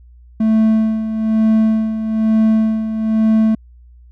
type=tone with tremolo; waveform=triangle; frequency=220 Hz; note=A3; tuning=in tune; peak=-7 dBFS; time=0.4-3.55 s; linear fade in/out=5 ms; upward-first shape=sine; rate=1.1 Hz; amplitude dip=65%; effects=added 60 Hz sine -40 dBFS peak until 4.11 s